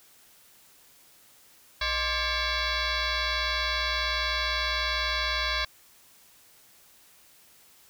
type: tone with frequency modulation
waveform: sine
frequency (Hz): 1174.7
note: D6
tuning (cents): 0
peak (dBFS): -25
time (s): 1.81-5.65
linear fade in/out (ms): 5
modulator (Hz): 557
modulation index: 6.3
effects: white hiss -57 dBFS RMS until 7.89 s